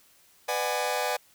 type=chord; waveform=sawtooth; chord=G# half-diminished seventh; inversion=first; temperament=just; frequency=498.4 / 598 / 747.5 / 830.6 Hz; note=B4 / D5 / F#5 / G#5; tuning=+16 / +31 / +17 / 0 cents; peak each=-28 dBFS; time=0.48-1.17 s; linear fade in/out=10 ms; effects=white hiss -60 dBFS RMS until 1.34 s